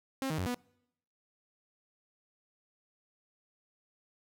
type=tone with pitch steps; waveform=sawtooth; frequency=267.4 / 156.8 / 91.6 / 245.5 Hz; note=C4 / D#3 / F#2 / B3; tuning=+38 / +14 / -17 / -10 cents; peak=-28 dBFS; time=0.22-0.544 s; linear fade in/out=0 ms; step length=81 ms; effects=noise-tail reverb RT60 0.8 s tail -26 dB re dry